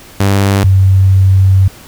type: tone pair in turn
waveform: sawtooth / sine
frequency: 99 / 95.49 Hz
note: G2 / G2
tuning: +18 / -45 cents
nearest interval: minor second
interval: 63 cents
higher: first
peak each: -4 dBFS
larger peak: neither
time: 0.2-0.64 / 0.64-1.68 s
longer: second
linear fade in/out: 5 ms
effects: pink hiss -36 dBFS RMS until 1.87 s